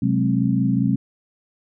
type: tone cluster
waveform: sine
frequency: 128.7 / 185.9 / 211 / 265.8 Hz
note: C3 / F#3 / G#3 / C4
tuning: -28 / +8 / +28 / +27 cents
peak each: -22 dBFS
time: 0.02-0.96 s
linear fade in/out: 5 ms
effects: none